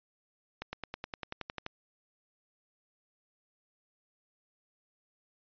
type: accelerating click train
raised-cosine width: 0.3 ms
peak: -21 dBFS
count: 12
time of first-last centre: 0.62-1.664 s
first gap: 110 ms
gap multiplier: 0.97
effects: resampled to 11025 Hz